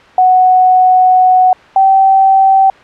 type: tone pair in turn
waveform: sine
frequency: 740 / 772.5 Hz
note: F#5 / G5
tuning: 0 / -26 cents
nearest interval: minor second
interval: 74 cents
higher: second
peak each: -4 / -4 dBFS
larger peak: neither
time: 0.18-1.53 / 1.76-2.7 s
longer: first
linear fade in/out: 2 ms
effects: white hiss -38 dBFS RMS until 2.83 s + low-pass 2000 Hz 12 dB/octave